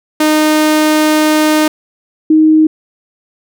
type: tone pair in turn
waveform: sawtooth / sine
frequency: 307.5 / 312.7 Hz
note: D#4 / D#4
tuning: -20 / +9 cents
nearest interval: unison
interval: 29 cents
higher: second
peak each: -4 dBFS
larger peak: neither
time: 0.2-1.68 / 2.3-2.67 s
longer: first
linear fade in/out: 5 ms
effects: none